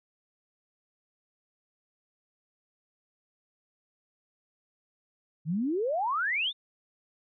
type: exponential sweep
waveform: sine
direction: up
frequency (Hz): 145.2 to 3717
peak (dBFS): -26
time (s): 5.45-6.53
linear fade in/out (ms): 50
effects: none